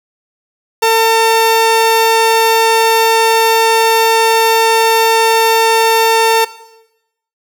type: tone pair together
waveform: 45% pulse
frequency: 451 / 902 Hz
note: A4 / A5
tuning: +43 / +43 cents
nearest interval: octave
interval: 1200 cents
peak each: -11 dBFS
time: 0.82-6.45 s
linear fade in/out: 10 ms
effects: noise-tail reverb RT60 0.9 s tail -17 dB re dry